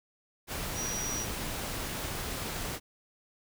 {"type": "tone in noise", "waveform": "sine", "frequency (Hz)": 5790, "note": "F#8", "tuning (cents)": -38, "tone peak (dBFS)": -34, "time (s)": [0.74, 1.27], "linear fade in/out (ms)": 50, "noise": "pink", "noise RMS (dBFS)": -36, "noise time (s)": [0.47, 2.8], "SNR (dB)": -1, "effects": []}